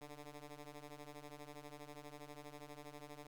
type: ring-modulated tone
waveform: 10% pulse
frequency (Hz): 146.83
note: D3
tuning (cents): 0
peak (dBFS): -40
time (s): 0.01-3.27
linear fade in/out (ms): 5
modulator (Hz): 153
effects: none